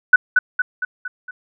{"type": "tone with echo", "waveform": "sine", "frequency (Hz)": 1491, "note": "F#6", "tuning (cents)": 13, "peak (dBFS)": -4, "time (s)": [0.13, 0.16], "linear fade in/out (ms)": 5, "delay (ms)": 230, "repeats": 5, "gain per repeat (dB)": -5, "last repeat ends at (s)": 1.31, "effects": []}